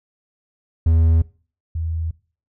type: tone pair in turn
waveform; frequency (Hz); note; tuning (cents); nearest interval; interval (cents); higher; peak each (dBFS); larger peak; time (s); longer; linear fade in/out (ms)
triangle / sine; 81.5 / 81.5; E2 / E2; -19 / -19; unison; 0; neither; -10 / -21; first; 0.86-1.22 / 1.75-2.11; neither; 5
effects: noise-tail reverb RT60 0.4 s tail -21 dB re dry